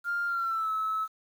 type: tone with pitch glide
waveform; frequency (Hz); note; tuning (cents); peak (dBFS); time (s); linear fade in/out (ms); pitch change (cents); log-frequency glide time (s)
sine; 1400 to 1298.7; F6 to E6; +4 to -26; -26; 0.04-1.08; 50; -130; 0.27-0.7
effects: tanh soft clip ceiling -23 dBFS + 9-bit